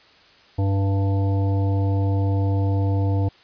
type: harmonic tone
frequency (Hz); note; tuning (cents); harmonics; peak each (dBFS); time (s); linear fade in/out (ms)
98; G2; 0; 1 / 3 / 5 / 7 / 9; -18 / -28 / -32 / -35 / -37; 0.58-3.29; 10
effects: white hiss -52 dBFS RMS until 3.43 s + resampled to 11025 Hz